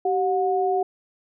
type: tone pair together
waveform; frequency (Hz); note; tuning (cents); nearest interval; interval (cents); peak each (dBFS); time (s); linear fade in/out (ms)
sine; 384.6 / 726; G4 / F#5; -33 / -33; major seventh; 1100; -22 / -22; 0.05-0.83; 5
effects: none